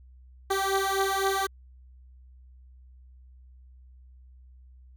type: beating tone pair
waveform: 15% pulse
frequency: 387.1 / 391 Hz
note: G4 / G4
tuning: -22 / -4 cents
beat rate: 3.9 Hz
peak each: -21 / -21 dBFS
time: 0.5-1.47 s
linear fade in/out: 10 ms
effects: added 63 Hz sine -49 dBFS peak until 4.96 s